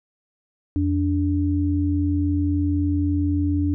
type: tone pair together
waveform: sine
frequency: 86.4 / 290.3 Hz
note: F2 / D4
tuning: -18 / -20 cents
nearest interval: octave + major sixth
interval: 2098 cents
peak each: -21 dBFS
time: 0.76-3.74 s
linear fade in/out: 0 ms
effects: none